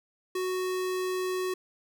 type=tone; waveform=square; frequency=369.7 Hz; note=F#4; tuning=1 cent flat; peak=-29 dBFS; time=0.35-1.54 s; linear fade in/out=5 ms; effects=none